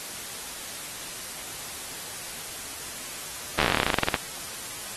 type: slowing click train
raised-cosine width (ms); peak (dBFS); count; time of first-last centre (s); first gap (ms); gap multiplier
0.3; -5; 20; 3.59-4.142; 12; 1.09
effects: white hiss -37 dBFS RMS until 4.96 s + AAC 32 kbps